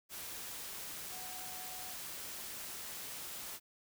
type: tone in noise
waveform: sine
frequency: 740 Hz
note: F#5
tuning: in tune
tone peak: -52 dBFS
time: 1.09-1.96 s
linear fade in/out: 50 ms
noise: white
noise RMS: -45 dBFS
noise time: 0.09-3.6 s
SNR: -10 dB
effects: none